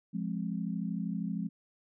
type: chord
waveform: sine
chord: F minor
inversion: none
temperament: equal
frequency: 174.61 / 207.7 / 261.6 Hz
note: F3 / Ab3 / C4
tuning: 0 / 0 / 0 cents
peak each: -35 / -35 / -40 dBFS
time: 0.13-1.49 s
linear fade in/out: 20 ms
effects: none